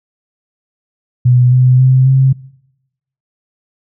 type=tone with pitch steps; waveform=sine; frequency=124.3 / 127.13 / 130.03 / 132.99 Hz; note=B2 / C3 / C3 / C3; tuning=+12 / -49 / -10 / +29 cents; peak=-5 dBFS; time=1.25-2.33 s; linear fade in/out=10 ms; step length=270 ms; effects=noise-tail reverb RT60 0.9 s tail -23 dB re dry